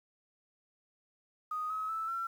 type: tone with pitch steps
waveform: sine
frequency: 1244.5 / 1279.5 / 1315.5 / 1352.4 Hz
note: D#6 / D#6 / E6 / E6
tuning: 0 / +48 / -4 / +44 cents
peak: -33 dBFS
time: 1.51-2.27 s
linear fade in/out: 5 ms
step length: 190 ms
effects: 10-bit